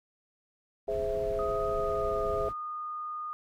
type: noise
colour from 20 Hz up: brown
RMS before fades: -40 dBFS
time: 0.87-2.54 s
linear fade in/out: 50 ms
type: chord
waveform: sine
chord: Ab augmented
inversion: none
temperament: equal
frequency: 415.3 / 523.3 / 659.3 Hz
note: Ab4 / C5 / E5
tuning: 0 / 0 / 0 cents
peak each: -32 / -35 / -32 dBFS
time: 0.88-2.49 s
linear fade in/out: 2 ms
type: tone with pitch glide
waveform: sine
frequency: 1250 to 1226.4 Hz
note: D#6 to D#6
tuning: +8 to -25 cents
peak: -34 dBFS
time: 1.39-3.33 s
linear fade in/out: 0 ms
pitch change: -33 cents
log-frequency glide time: 1.73-2.17 s
effects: none